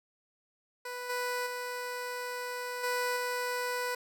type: tone with level steps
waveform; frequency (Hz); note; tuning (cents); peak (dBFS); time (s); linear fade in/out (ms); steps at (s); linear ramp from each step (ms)
15% pulse; 493.9; B4; 0; -31 / -25 / -29 / -23 / -25; 0.85-3.95; 5; 1.09 / 1.46 / 2.83 / 3.16; 10
effects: none